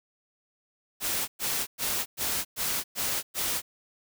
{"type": "noise bursts", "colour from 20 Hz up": "white", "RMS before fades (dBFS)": -29, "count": 7, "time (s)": [1, 3.62], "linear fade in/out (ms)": 50, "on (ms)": 280, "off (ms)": 110, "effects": []}